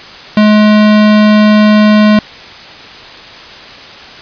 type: tone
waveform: square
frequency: 211.9 Hz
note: G#3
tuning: 35 cents sharp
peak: -4 dBFS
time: 0.37-2.19 s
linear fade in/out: 2 ms
effects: white hiss -30 dBFS RMS until 4.21 s + resampled to 11025 Hz